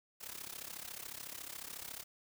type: noise with amplitude modulation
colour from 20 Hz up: white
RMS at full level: -43 dBFS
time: 0.2-2.04 s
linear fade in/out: 20 ms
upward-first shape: sine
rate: 34 Hz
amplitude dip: 85%
effects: none